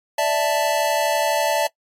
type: chord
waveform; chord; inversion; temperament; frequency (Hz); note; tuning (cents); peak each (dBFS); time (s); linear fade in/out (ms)
square; D suspended second; none; equal; 587.3 / 659.3 / 880; D5 / E5 / A5; 0 / 0 / 0; -23; 0.18-1.67; 5
effects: noise-tail reverb RT60 0.1 s tail -23 dB re dry + AAC 48 kbps